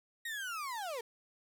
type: linear sweep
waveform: 35% pulse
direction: down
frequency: 1900 to 440 Hz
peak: -36 dBFS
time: 0.25-1.01 s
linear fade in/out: 5 ms
effects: none